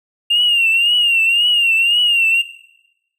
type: tone with vibrato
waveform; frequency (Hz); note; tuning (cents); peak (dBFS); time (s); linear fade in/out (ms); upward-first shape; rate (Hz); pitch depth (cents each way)
triangle; 2794; F7; 0; -8; 0.3-2.42; 10; triangle; 1.9; 97
effects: noise-tail reverb RT60 0.9 s tail -19 dB re dry + tanh soft clip ceiling -8 dBFS